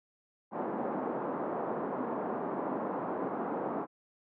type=band-pass noise; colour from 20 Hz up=pink; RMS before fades=-35 dBFS; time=0.51-3.87 s; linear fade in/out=50 ms; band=220 to 1100 Hz; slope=24 dB/octave; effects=none